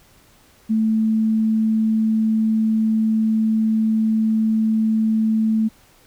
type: tone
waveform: sine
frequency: 220 Hz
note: A3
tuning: in tune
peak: -15 dBFS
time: 0.69-5.69 s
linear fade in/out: 20 ms
effects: pink hiss -53 dBFS RMS until 6.06 s